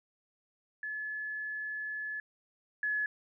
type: tone pair in turn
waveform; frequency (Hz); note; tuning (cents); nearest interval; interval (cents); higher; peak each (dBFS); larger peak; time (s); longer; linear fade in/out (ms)
sine; 1716 / 1703.2; A6 / G#6; -44 / +43; unison; 13; first; -35 / -29; second; 0.83-2.2 / 2.83-3.06; first; 2
effects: none